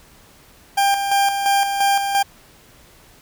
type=tone with tremolo; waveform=40% pulse; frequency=796 Hz; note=G5; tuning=26 cents sharp; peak=-13 dBFS; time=0.77-2.23 s; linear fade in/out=10 ms; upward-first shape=square; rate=2.9 Hz; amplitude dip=50%; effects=pink hiss -49 dBFS RMS until 3.21 s